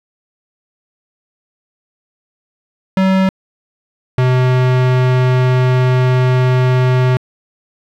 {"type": "tone pair in turn", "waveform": "square", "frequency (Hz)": [189.9, 127.37], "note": ["F#3", "C3"], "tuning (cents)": [45, -46], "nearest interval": "perfect fifth", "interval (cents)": 691, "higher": "first", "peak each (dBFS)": -10, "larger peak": "neither", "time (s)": [[2.97, 3.29], [4.18, 7.17]], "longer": "second", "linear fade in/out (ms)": 2, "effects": ["low-pass 3000 Hz 12 dB/octave", "7-bit"]}